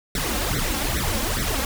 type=noise with flanger; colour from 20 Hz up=pink; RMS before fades=-24 dBFS; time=0.15-1.65 s; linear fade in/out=2 ms; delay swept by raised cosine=0.51 to 3.81 ms; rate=2.4 Hz; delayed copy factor=+1; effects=none